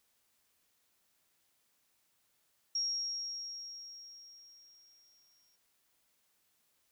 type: tone with exponential decay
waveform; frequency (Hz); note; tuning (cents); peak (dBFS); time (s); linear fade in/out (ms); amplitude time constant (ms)
sine; 5590; F8; +1; -30; 2.75-5.56; 5; 610
effects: white hiss -75 dBFS RMS until 6.91 s